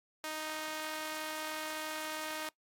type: tone with high-pass filter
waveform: sawtooth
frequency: 310.8 Hz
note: D#4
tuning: 2 cents flat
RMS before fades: -40 dBFS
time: 0.24-2.49 s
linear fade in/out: 0 ms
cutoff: 710 Hz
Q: 0.58
effects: noise-tail reverb RT60 0.1 s tail -21 dB re dry + AAC 64 kbps